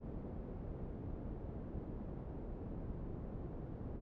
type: low-pass noise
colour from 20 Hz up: pink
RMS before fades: -45 dBFS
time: 0-4.01 s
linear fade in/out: 50 ms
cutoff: 430 Hz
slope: 12 dB/octave
effects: none